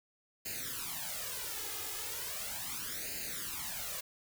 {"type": "noise with flanger", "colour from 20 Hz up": "white", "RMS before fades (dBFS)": -40, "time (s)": [0.45, 4.01], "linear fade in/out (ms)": 10, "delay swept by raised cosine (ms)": [0.43, 2.43], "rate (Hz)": 0.37, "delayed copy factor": 0.9, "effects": []}